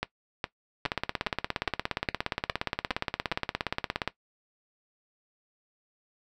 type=two click trains; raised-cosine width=0.3 ms; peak=-11 / -12 dBFS; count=56 / 9; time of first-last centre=0.86-4.076 / 0.03-3.322 s; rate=17.1 / 2.43 Hz; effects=noise-tail reverb RT60 0.1 s tail -17 dB re dry